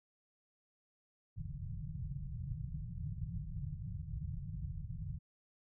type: low-pass noise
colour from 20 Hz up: white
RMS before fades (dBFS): -42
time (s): 1.36-5.19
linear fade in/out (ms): 20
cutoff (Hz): 170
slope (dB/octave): 96
effects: none